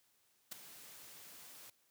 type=noise with ADSR envelope; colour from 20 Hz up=white; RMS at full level=-42 dBFS; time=0.51-1.7 s; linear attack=12 ms; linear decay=10 ms; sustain=-13 dB; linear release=4 ms; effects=white hiss -74 dBFS RMS until 1.9 s + high-pass 80 Hz 12 dB/octave